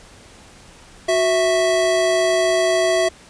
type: tone pair together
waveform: square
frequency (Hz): 368.7 / 657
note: F#4 / E5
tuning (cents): -6 / -6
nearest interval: minor seventh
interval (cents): 1000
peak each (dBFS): -21 / -17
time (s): 1.08-3.09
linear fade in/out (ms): 10
effects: pink hiss -45 dBFS RMS until 3.29 s + resampled to 22050 Hz